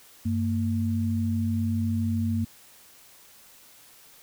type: tone pair together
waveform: sine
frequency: 96.1 / 228.4 Hz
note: G2 / A#3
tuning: -34 / -35 cents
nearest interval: octave + minor third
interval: 1499 cents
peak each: -26 dBFS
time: 0.25-2.45 s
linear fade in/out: 10 ms
effects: white hiss -53 dBFS RMS until 4.22 s